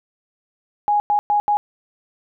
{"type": "tone bursts at uneven times", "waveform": "sine", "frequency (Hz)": 829, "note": "G#5", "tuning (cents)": -3, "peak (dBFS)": -14, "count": 4, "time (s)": [[0.88, 1], [1.1, 1.19], [1.3, 1.4], [1.48, 1.57]], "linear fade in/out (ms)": 0, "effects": []}